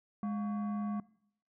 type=tone with frequency modulation; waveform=sine; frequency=207.7 Hz; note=G#3; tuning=in tune; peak=-31 dBFS; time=0.23-1 s; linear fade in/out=2 ms; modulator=916 Hz; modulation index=0.42; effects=noise-tail reverb RT60 0.7 s tail -22 dB re dry + tanh soft clip ceiling -29 dBFS